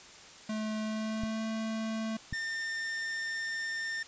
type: tone with pitch glide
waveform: square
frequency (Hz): 216.2 to 221.3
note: A3 to A3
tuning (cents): -30 to +10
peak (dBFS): -33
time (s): 0.49-2.17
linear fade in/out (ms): 5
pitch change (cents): +40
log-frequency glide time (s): 0.81-1.44
type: clicks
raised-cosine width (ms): 5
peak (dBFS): -25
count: 2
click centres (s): 1.236 / 2.327
type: tone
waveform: 45% pulse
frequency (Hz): 1806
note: A6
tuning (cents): +45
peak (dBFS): -33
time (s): 2.33-4.03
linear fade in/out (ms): 5
effects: white hiss -51 dBFS RMS until 4.07 s + resampled to 16000 Hz